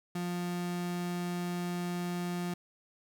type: tone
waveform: 35% pulse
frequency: 176.2 Hz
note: F3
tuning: 16 cents sharp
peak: -31 dBFS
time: 0.15-2.54 s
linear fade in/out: 5 ms
effects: none